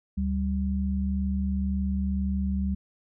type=tone pair together; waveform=sine; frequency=72.6 / 194.55 Hz; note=D2 / G3; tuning=-19 / -13 cents; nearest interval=octave + perfect fourth; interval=1706 cents; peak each=-27 dBFS; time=0.17-2.75 s; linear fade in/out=10 ms; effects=none

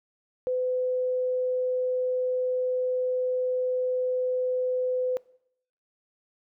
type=tone; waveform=sine; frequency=506 Hz; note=B4; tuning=42 cents sharp; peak=-24 dBFS; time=0.47-5.17 s; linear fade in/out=0 ms; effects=noise-tail reverb RT60 0.7 s tail -22 dB re dry

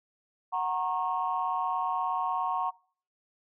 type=chord; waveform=sine; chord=F# major; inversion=none; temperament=equal with one note detuned; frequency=740 / 932.3 / 1089.1 Hz; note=F#5 / A#5 / C#6; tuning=0 / 0 / -31 cents; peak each=-31 dBFS; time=0.52-2.71 s; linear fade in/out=20 ms; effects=noise-tail reverb RT60 0.5 s tail -24 dB re dry + tanh soft clip ceiling -18 dBFS

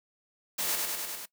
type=noise with echo; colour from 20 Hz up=white; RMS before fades=-31 dBFS; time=0.58-0.76 s; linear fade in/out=10 ms; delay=100 ms; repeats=5; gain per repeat=-2 dB; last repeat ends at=1.26 s; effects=noise-tail reverb RT60 0.1 s tail -20 dB re dry + high-pass 200 Hz 12 dB/octave

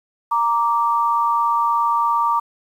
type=tone pair together; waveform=sine; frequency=932.3 / 1169.5 Hz; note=A#5 / D6; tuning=0 / -8 cents; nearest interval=major third; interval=392 cents; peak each=-18 dBFS; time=0.31-2.4 s; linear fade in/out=10 ms; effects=8-bit

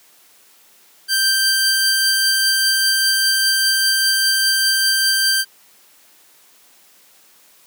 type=tone pair together; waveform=sawtooth; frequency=1568 / 4699 Hz; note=G6 / D8; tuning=0 / 0 cents; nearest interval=octave + perfect fifth; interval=1900 cents; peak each=-14 dBFS; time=1.08-5.45 s; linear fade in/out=50 ms; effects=white hiss -51 dBFS RMS until 7.66 s + high-pass 200 Hz 12 dB/octave

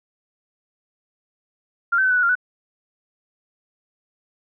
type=tone with pitch steps; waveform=sine; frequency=1393 / 1539 / 1519 / 1488 / 1471 / 1390 / 1484 Hz; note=F6 / G6 / F#6 / F#6 / F#6 / F6 / F#6; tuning=-5 / -32 / +45 / +9 / -11 / -9 / +5 cents; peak=-15 dBFS; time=1.92-2.354 s; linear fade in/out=10 ms; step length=62 ms; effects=none

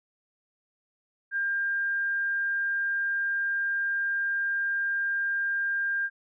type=tone; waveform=sine; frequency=1600 Hz; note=G6; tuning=35 cents sharp; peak=-25 dBFS; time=1.31-6.1 s; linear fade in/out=50 ms; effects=none

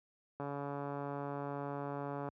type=click train; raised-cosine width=1 ms; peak=-27 dBFS; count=269; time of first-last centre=0.4-2.287 s; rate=142 Hz; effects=high-pass 80 Hz 12 dB/octave

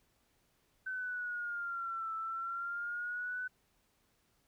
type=exponential two-way sweep; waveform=sine; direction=down then up; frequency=1529 to 1318.5 to 1505 Hz; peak=-36 dBFS; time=0.86-3.48 s; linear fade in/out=10 ms; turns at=2.15 s; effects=pink hiss -74 dBFS RMS until 4.47 s

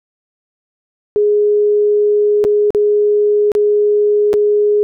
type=tone with dropouts; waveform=sine; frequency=416.2 Hz; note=G#4; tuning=4 cents sharp; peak=-9 dBFS; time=1.16-4.83 s; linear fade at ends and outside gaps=0 ms; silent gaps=2.441-2.449 / 2.705-2.748 / 3.518-3.551 / 4.331-4.339 s; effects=none

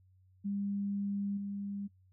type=tone with level steps; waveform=sine; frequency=200.6 Hz; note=G3; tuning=40 cents sharp; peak=-32 / -36 dBFS; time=0.44-1.88 s; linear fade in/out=20 ms; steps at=1.37 s; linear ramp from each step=5 ms; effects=noise-tail reverb RT60 0.1 s tail -24 dB re dry + added 93 Hz sine -62 dBFS peak until 2.12 s

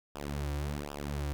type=tone with flanger; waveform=sawtooth; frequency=72.4 Hz; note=D2; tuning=24 cents flat; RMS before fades=-36 dBFS; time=0.15-1.33 s; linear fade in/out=0 ms; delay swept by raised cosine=0.47 to 4.77 ms; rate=1.3 Hz; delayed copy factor=-0.95; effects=none

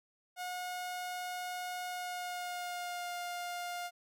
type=tone with pitch glide; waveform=sawtooth; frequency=723 to 705.7 Hz; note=F#5 to F5; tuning=-40 to +18 cents; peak=-34 dBFS; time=0.36-3.91 s; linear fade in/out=50 ms; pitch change=-42 cents; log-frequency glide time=1.86-3.15 s; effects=none

